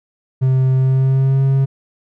triangle tone with pitch glide, 130.81 to 135.34 Hz, C3 to C#3, 0 to -41 cents, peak -9 dBFS, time 0.41-1.66 s, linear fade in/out 20 ms, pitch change +59 cents, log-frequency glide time 0.75-1.43 s, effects none

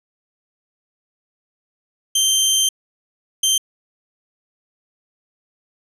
20% pulse tone bursts at uneven times, 3136 Hz, G7, in tune, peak -9 dBFS, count 2, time 2.15-2.69 / 3.43-3.58 s, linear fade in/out 5 ms, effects resampled to 32000 Hz + 8-bit

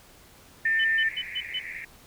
pink band-pass noise, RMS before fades -38 dBFS, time 0.65-1.85 s, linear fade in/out 5 ms, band 1800 to 2400 Hz, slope 96 dB/octave
sine tone, 1796 Hz, A6, 35 cents sharp, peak -21 dBFS, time 0.65-1.09 s, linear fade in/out 5 ms
sine tone bursts, 3013 Hz, F#7, 31 cents sharp, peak -27 dBFS, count 5, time 0.79-1.595 s, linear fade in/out 10 ms, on 57 ms, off 130 ms
effects pink hiss -53 dBFS RMS until 2.06 s

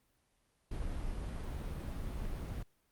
brown noise, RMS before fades -39 dBFS, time 0.71-2.63 s, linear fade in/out 5 ms, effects pink hiss -75 dBFS RMS until 2.91 s + Opus 32 kbps

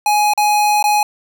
square tone with dropouts, 836 Hz, G#5, 11 cents sharp, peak -12 dBFS, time 0.06-1.03 s, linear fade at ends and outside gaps 2 ms, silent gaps 0.336-0.376 / 0.827-0.84 s, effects 9-bit

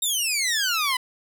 15% pulse exponential sweep, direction down, 3757 to 987.8 Hz, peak -15 dBFS, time 0.02-0.97 s, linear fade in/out 5 ms, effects none

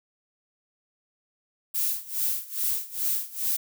violet noise with tremolo, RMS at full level -25 dBFS, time 1.74-3.57 s, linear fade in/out 10 ms, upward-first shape sine, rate 2.4 Hz, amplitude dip 90%, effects none

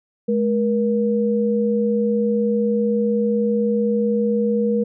sine tone pair together, 212.2 / 476.4 Hz, G#3 / A#4, +38 / +38 cents, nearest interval octave + major second, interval 1400 cents, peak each -19 dBFS, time 0.28-4.84 s, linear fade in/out 10 ms, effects none

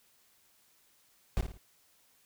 brown noise with echo, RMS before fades -28 dBFS, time 1.37-1.41 s, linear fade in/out 0 ms, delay 55 ms, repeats 3, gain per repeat -8 dB, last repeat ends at 1.575 s, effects white hiss -67 dBFS RMS until 2.25 s

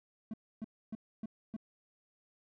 triangle tone bursts, 219.7 Hz, A3, 2 cents flat, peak -35 dBFS, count 5, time 0.31-1.565 s, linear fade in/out 2 ms, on 27 ms, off 280 ms, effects none

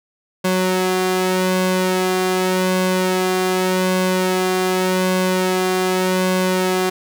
sawtooth tone with flanger, 185 Hz, F#3, in tune, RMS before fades -18 dBFS, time 0.44-6.9 s, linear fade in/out 10 ms, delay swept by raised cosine 1.9 to 2.54 ms, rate 0.85 Hz, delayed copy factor +0.65, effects none

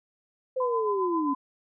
sine linear sweep, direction down, 523.3 to 269.9 Hz, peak -25 dBFS, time 0.56-1.34 s, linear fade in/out 10 ms
sine tone with tremolo, 1015 Hz, B5, 47 cents sharp, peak -26 dBFS, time 0.6-1.35 s, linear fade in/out 5 ms, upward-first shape sine, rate 7.5 Hz, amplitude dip 55%
effects none

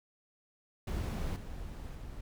brown noise with level steps, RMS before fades -34 / -43 / -45 dBFS, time 0.87-2.21 s, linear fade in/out 5 ms, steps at 1.36 / 1.95 s, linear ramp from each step 2 ms, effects none

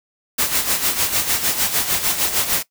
white noise with tremolo, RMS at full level -17 dBFS, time 0.38-2.63 s, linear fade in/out 10 ms, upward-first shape sine, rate 6.6 Hz, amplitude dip 65%, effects noise-tail reverb RT60 0.1 s tail -18 dB re dry

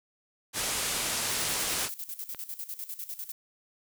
white low-pass noise, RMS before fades -31 dBFS, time 0.53-1.9 s, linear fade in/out 50 ms, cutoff 11000 Hz, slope 24 dB/octave
violet noise with tremolo, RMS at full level -37 dBFS, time 1.29-3.32 s, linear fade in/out 5 ms, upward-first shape square, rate 10 Hz, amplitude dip 75%
click, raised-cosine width 0.3 ms, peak -26 dBFS, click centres 2.347 s
effects none

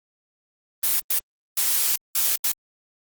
blue noise bursts at uneven times, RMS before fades -21 dBFS, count 5, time 0.83-1 / 1.1-1.19 / 1.57-1.96 / 2.15-2.36 / 2.44-2.52 s, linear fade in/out 5 ms, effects Opus 24 kbps

